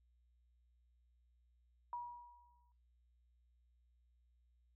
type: tone with exponential decay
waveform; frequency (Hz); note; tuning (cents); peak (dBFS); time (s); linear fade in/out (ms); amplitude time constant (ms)
sine; 962; B5; -46; -39; 1.93-2.72; 1; 170
effects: noise-tail reverb RT60 0.5 s tail -21 dB re dry + added 60 Hz sine -70 dBFS peak until 4.75 s